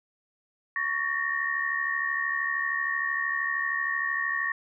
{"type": "tone cluster", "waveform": "sine", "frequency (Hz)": [1118, 1796, 1869], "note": ["C#6", "A6", "A#6"], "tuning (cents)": [14, 35, 4], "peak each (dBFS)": [-33, -31, -28], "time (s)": [0.76, 4.52], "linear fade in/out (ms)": 2, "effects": []}